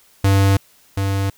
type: tone pair in turn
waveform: square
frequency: 98 / 98 Hz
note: G2 / G2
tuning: 0 / 0 cents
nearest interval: unison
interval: 0 cents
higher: neither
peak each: -12 / -18 dBFS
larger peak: first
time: 0.24-0.57 / 0.97-1.3 s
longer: neither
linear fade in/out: 5 ms
effects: white hiss -53 dBFS RMS until 1.37 s